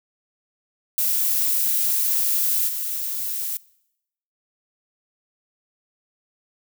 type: noise with level steps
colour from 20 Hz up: violet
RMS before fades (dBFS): -21 / -27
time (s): 0.98-3.57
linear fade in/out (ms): 0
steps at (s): 2.67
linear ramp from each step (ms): 20
effects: noise-tail reverb RT60 0.8 s tail -22 dB re dry